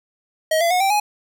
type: tone with pitch steps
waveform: square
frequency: 633 / 678.4 / 727.1 / 779.3 / 835.2 Hz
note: D#5 / E5 / F#5 / G5 / G#5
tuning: +30 / +50 / -30 / -10 / +10 cents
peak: -16 dBFS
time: 0.51-1 s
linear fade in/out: 5 ms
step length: 98 ms
effects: none